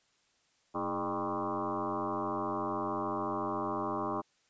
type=tone with frequency modulation; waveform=sine; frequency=698.5 Hz; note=F5; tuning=in tune; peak=-31 dBFS; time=0.74-4.22 s; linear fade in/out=20 ms; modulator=93.7 Hz; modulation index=5.3; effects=white hiss -71 dBFS RMS until 4.49 s + resampled to 16000 Hz